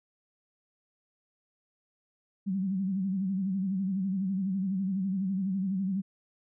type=tone with vibrato; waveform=sine; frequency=191.3 Hz; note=G3; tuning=42 cents flat; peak=-27 dBFS; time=2.46-6.02 s; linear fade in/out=20 ms; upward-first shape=sine; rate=12 Hz; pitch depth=82 cents each way; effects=none